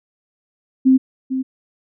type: tone with echo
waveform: sine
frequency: 261.6 Hz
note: C4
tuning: in tune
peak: -8 dBFS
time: 0.85-0.98 s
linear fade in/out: 20 ms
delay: 450 ms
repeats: 1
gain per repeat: -10 dB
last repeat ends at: 1.43 s
effects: none